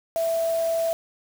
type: tone in noise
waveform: sine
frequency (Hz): 661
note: E5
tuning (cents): +5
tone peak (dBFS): -21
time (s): 0.16-0.93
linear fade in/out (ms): 0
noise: white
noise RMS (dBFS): -39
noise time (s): 0.16-0.93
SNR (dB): +15
effects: none